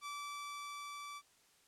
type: tone with level ramp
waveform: sawtooth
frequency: 1159 Hz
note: D6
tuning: 23 cents flat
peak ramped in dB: -38 to -42 dBFS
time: 0.01-1.22 s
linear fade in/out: 50 ms
effects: white hiss -69 dBFS RMS until 1.67 s + low-pass 10000 Hz 12 dB/octave